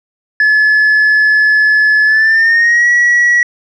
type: tone with pitch glide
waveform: sine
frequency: 1717 to 1927.3 Hz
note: A6 to B6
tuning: -43 to -43 cents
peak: -4 dBFS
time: 0.4-3.43 s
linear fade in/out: 2 ms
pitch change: +200 cents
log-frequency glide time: 2.05-2.89 s
effects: tanh soft clip ceiling -5 dBFS